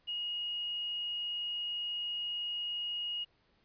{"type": "tone with quantisation", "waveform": "sine", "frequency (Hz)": 2877, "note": "F#7", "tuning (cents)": -49, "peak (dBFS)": -34, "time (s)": [0.07, 3.25], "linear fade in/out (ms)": 20, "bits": 10, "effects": ["pink hiss -71 dBFS RMS until 3.64 s", "resampled to 11025 Hz"]}